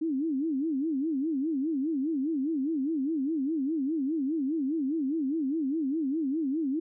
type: tone with vibrato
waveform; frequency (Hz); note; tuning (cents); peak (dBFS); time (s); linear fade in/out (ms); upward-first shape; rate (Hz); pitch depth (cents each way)
sine; 293.7; D4; 0; -26; 0.01-6.8; 10; sine; 4.9; 210
effects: none